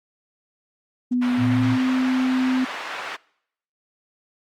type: tone with pitch glide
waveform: sine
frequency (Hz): 247.3 to 257.4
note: B3 to C4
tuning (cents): +3 to -28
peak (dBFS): -18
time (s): 1.11-2.65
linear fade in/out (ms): 10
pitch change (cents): +69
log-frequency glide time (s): 1.33-1.67
type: band-pass noise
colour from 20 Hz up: pink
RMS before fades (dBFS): -32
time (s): 1.21-3.17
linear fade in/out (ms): 20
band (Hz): 900 to 2500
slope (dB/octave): 12
type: tone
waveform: sine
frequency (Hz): 115.4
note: A#2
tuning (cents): -17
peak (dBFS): -21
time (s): 1.37-1.78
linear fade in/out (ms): 50
effects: noise-tail reverb RT60 0.7 s tail -24 dB re dry + Opus 32 kbps